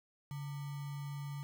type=tone with sample-and-hold; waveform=sine; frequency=142.2 Hz; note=C#3; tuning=45 cents sharp; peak=-39 dBFS; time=0.31-1.43 s; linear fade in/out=0 ms; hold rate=1050 Hz; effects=none